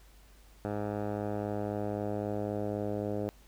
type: tone with low-pass filter sweep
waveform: 10% pulse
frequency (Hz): 103.83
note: G#2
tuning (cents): 0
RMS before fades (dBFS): -34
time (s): 0.65-3.29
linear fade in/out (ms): 0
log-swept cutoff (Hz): 990 to 570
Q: 1.6
effects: added 50 Hz sine -56 dBFS peak until 3.47 s + pink hiss -62 dBFS RMS until 3.47 s